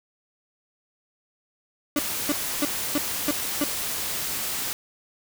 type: tone bursts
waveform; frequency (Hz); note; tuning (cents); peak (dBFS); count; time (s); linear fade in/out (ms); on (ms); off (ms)
35% pulse; 292.1; D4; -9; -19; 6; 1.96-3.64; 2; 30; 300
type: noise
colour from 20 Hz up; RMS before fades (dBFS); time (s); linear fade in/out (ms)
white; -29; 1.97-4.73; 0
effects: none